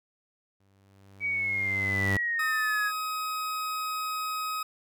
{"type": "tone with exponential growth", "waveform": "sawtooth", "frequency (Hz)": 98, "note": "G2", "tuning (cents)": 0, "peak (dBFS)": -21, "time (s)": [0.6, 2.17], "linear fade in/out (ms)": 5, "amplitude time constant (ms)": 340}
{"type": "linear sweep", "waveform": "sine", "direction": "down", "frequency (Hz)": [2283, 1646], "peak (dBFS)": -26, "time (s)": [1.2, 2.92], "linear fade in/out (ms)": 50}
{"type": "tone", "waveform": "40% pulse", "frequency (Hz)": 1264, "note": "D#6", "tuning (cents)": 27, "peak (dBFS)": -29, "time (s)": [2.39, 4.63], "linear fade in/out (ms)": 5}
{"effects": []}